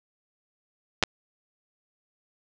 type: clicks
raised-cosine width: 0.2 ms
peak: -3 dBFS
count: 2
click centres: 1.027 / 1.036 s
effects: low-pass 7000 Hz 12 dB/octave